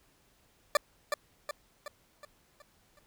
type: tone with echo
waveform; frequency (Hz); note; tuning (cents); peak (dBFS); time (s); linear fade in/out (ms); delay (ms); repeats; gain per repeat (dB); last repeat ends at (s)
20% pulse; 587.3; D5; 0; -16; 0.75-0.77; 2; 370; 6; -6; 2.99
effects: pink hiss -67 dBFS RMS until 3.06 s